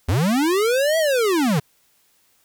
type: linear two-way sweep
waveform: square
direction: up then down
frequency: 72.1 to 659.3 to 130.4 Hz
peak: -17 dBFS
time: 0.08-1.6 s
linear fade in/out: 10 ms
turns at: 0.98 s
effects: white hiss -61 dBFS RMS until 2.44 s